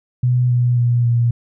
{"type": "tone with pitch steps", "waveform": "sine", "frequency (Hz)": [124.3, 122.38, 120.48, 118.62], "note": ["B2", "B2", "B2", "A#2"], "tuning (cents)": [12, -15, -42, 31], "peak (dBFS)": -12, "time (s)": [0.23, 1.31], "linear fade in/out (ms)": 5, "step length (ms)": 270, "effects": []}